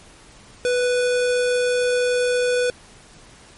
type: tone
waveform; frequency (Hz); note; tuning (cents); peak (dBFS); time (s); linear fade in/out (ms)
square; 493.9; B4; 0; -18; 0.65-2.7; 0
effects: pink hiss -47 dBFS RMS until 3.57 s + MP3 48 kbps